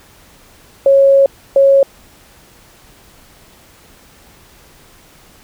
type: tone pair in turn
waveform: sine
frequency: 549 / 549 Hz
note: C#5 / C#5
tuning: -17 / -17 cents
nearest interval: unison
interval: 0 cents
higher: neither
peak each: -5 dBFS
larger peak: neither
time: 0.86-1.26 / 1.56-1.83 s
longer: first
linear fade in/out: 2 ms
effects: pink hiss -45 dBFS RMS until 5.43 s